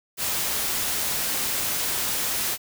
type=noise; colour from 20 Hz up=white; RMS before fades=-26 dBFS; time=0.17-2.58 s; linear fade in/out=50 ms; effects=none